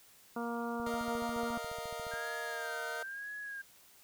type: harmonic tone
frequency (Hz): 235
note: A#3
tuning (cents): +14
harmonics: 1 / 2 / 3 / 4 / 5 / 6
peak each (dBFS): -38 / -41 / -43 / -44 / -45 / -46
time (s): 0.36-1.58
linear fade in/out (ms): 5
type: click train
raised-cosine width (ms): 5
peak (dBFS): -39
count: 20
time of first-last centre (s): 0.8-2.138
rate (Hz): 14.2
type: chord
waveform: 25% pulse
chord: Bb suspended fourth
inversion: none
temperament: equal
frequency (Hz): 466.2 / 622.3 / 698.5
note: Bb4 / Eb5 / F5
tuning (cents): 0 / 0 / 0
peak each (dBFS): -40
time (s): 0.86-3.03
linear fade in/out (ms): 5
type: tone with vibrato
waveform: sine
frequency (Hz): 1599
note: G6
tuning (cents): +34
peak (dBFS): -40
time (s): 2.11-3.62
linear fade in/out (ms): 10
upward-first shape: sine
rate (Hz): 1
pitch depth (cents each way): 86
effects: white hiss -61 dBFS RMS until 4.03 s